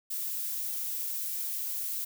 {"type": "noise", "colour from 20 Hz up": "violet", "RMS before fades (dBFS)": -34, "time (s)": [0.1, 2.05], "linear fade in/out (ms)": 10, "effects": []}